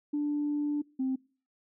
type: tone pair in turn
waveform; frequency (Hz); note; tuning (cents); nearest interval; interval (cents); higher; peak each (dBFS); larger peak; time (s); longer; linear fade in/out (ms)
sine; 293.7 / 262.2; D4 / C4; 0 / +4; major second; 196; first; -26; neither; 0.13-0.82 / 0.99-1.16; first; 10
effects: noise-tail reverb RT60 0.4 s tail -24 dB re dry + tanh soft clip ceiling -23 dBFS